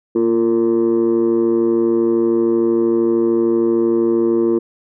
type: tone with amplitude modulation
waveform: sine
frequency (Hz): 345.7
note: F4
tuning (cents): -18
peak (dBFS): -6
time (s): 0.15-4.59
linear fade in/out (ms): 10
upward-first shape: sine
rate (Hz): 113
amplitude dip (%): 100
effects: tanh soft clip ceiling -8 dBFS